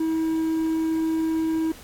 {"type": "tone with quantisation", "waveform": "triangle", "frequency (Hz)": 321.5, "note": "E4", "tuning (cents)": -43, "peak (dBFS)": -19, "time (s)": [0, 1.72], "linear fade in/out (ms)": 5, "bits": 8, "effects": ["pink hiss -46 dBFS RMS until 1.83 s", "AAC 64 kbps"]}